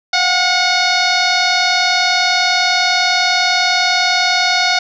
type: tone with frequency modulation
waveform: sine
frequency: 1480 Hz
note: F#6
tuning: in tune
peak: -11 dBFS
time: 0.13-4.79 s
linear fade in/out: 5 ms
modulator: 730 Hz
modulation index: 5.1
effects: none